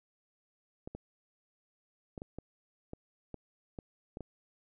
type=clicks; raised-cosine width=2 ms; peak=-28 dBFS; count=10; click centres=0.875 / 0.95 / 2.178 / 2.219 / 2.386 / 2.934 / 3.343 / 3.788 / 4.171 / 4.207 s; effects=none